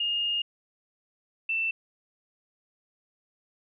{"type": "tone pair in turn", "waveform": "sine", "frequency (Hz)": [2838, 2670], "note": ["F7", "E7"], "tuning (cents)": [27, 22], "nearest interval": "minor second", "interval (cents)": 105, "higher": "first", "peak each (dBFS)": -25, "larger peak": "neither", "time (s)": [[0, 0.42], [1.49, 1.71]], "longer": "first", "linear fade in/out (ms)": 5, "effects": []}